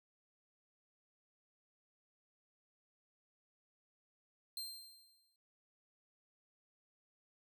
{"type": "tone with exponential decay", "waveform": "sawtooth", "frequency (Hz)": 4164, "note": "C8", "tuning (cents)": -9, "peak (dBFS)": -37, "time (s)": [4.57, 5.36], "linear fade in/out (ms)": 1, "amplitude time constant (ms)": 170, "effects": []}